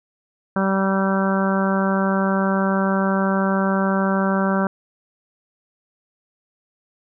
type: harmonic tone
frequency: 193.3 Hz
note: G3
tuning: 24 cents flat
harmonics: 1 / 2 / 3 / 4 / 5 / 6 / 7 / 8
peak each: -19 / -27 / -25 / -30 / -28 / -30 / -28 / -29 dBFS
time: 0.56-4.67 s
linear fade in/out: 2 ms
effects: none